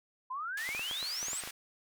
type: exponential sweep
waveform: sine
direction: up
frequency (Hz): 987.8 to 8520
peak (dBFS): -35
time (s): 0.3-1.41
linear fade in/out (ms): 10
type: band-pass noise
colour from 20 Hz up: pink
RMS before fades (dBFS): -44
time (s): 0.57-1.51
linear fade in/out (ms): 5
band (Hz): 1500 to 16000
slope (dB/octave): 12
type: clicks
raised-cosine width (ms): 0.5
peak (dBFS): -27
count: 10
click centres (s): 0.69 / 0.749 / 0.794 / 0.912 / 1.028 / 1.229 / 1.284 / 1.332 / 1.437 / 1.475
effects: none